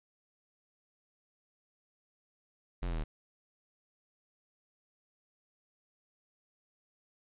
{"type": "linear sweep", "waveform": "square", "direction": "down", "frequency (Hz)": [46.25, 37.11], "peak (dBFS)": -33, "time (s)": [2.82, 3.04], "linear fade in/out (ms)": 10, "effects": ["resampled to 8000 Hz", "11-bit"]}